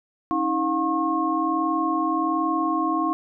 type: tone cluster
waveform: sine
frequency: 278.6 / 319.9 / 715 / 1082 Hz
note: C#4 / D#4 / F5 / C#6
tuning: +9 / +48 / +41 / -42 cents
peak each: -30 / -24 / -29 / -24 dBFS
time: 0.31-3.13 s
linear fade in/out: 0 ms
effects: none